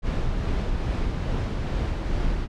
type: noise with tremolo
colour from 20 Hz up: brown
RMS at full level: -24 dBFS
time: 0.02-2.48 s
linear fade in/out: 50 ms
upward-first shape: sine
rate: 2.4 Hz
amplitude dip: 25%
effects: low-pass 5000 Hz 12 dB/octave